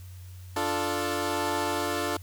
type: chord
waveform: 15% pulse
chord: D minor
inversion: none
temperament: equal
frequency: 293.7 / 349.2 / 440 Hz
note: D4 / F4 / A4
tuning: 0 / 0 / 0 cents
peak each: -25 dBFS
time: 0.56-2.17 s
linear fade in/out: 5 ms
effects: added 91 Hz sine -41 dBFS peak until 2.22 s + white hiss -56 dBFS RMS until 2.22 s